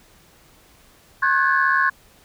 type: tone cluster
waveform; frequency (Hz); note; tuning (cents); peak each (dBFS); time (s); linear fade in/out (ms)
sine; 1079 / 1486 / 1637 / 1713; C#6 / F#6 / G#6 / A6; -47 / +7 / -25 / -47; -19 / -21 / -21 / -22; 1.22-1.9; 10
effects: tanh soft clip ceiling -6 dBFS + pink hiss -53 dBFS RMS until 2.24 s